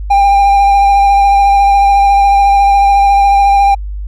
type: tone with vibrato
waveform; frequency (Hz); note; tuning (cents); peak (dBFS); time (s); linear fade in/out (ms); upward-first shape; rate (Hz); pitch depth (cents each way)
triangle; 798; G5; +31; -3; 0.1-3.75; 10; triangle; 14; 20
effects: added 50 Hz sine -18 dBFS peak until 4.07 s